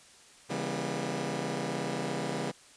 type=chord; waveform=15% pulse; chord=C# diminished seventh; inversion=none; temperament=just; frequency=138.59 / 166.31 / 199.57 / 239.5 Hz; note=C#3 / E3 / G3 / Bb3; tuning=0 / +16 / +31 / +47 cents; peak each=-31 dBFS; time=0.49-2.52 s; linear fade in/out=20 ms; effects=white hiss -56 dBFS RMS until 2.76 s + resampled to 22050 Hz

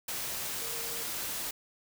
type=tone in noise; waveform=sine; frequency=463.1 Hz; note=A#4; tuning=11 cents flat; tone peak=-46 dBFS; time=0.61-1.03 s; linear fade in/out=5 ms; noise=white; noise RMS=-36 dBFS; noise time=0.08-1.51 s; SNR=-13 dB; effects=none

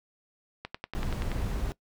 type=click train; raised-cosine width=0.3 ms; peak=-20 dBFS; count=8; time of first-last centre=0.65-1.317 s; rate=10.5 Hz
type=noise; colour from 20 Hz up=brown; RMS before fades=-31 dBFS; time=0.95-1.72 s; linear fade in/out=0 ms
effects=noise-tail reverb RT60 0.1 s tail -20 dB re dry

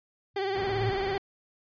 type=tone with exponential growth; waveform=sine; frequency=110.8 Hz; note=A2; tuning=13 cents sharp; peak=-24 dBFS; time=0.34-0.9 s; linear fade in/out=5 ms; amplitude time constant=120 ms
type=tone with vibrato; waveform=30% pulse; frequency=390.2 Hz; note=G4; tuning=8 cents flat; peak=-25 dBFS; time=0.36-1.18 s; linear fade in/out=5 ms; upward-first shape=triangle; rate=18 Hz; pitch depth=70 cents each way
type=low-pass noise; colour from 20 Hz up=pink; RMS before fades=-39 dBFS; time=0.55-1.18 s; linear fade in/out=0 ms; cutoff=2500 Hz; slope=96 dB/octave
effects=resampled to 11025 Hz

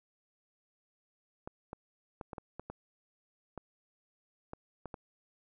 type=clicks; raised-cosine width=1 ms; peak=-27 dBFS; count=11; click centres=1.475 / 1.731 / 2.212 / 2.332 / 2.382 / 2.596 / 2.7 / 3.577 / 4.534 / 4.857 / 4.942 s; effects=none

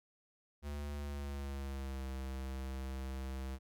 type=tone with pitch glide; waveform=square; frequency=72.5 to 66.1 Hz; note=D2 to C2; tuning=-22 to +18 cents; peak=-40 dBFS; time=0.62-3.59 s; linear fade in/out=50 ms; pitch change=-160 cents; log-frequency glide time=0.95-2.06 s; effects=none

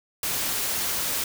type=noise; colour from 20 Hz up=white; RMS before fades=-27 dBFS; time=0.23-1.24 s; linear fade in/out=2 ms; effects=none

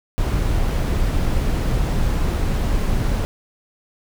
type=noise; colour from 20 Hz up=brown; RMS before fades=-19 dBFS; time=0.18-3.25 s; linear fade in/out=0 ms; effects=none

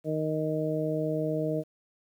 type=harmonic tone; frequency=155.56 Hz; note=D#3; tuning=in tune; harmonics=1 / 2 / 3 / 4; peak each=-32 / -32 / -32 / -32 dBFS; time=0.04-1.64 s; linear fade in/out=50 ms; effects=10-bit

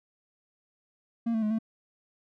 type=tone with pitch steps; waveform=triangle; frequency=231.1 / 222 / 212.8 / 222.3 Hz; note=A#3 / A3 / G#3 / A3; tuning=-15 / +16 / +42 / +18 cents; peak=-23 dBFS; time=1.26-1.588 s; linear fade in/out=10 ms; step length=82 ms; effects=none

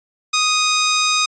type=tone; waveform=10% pulse; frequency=1244.5 Hz; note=D#6; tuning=in tune; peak=-6 dBFS; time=0.33-1.26 s; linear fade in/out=10 ms; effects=resampled to 16000 Hz

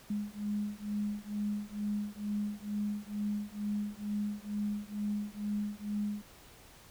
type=beating tone pair; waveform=sine; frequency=206.3 / 208.5 Hz; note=G#3 / G#3; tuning=-11 / +7 cents; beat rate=2.2 Hz; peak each=-36 / -36 dBFS; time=0.1-6.22 s; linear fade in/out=5 ms; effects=pink hiss -56 dBFS RMS until 6.9 s

